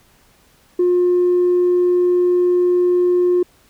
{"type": "tone with tanh clipping", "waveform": "triangle", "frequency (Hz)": 356.6, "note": "F4", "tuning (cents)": 36, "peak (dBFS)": -12, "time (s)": [0.79, 3.43], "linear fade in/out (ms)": 5, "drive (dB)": 5, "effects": ["pink hiss -54 dBFS RMS until 3.69 s"]}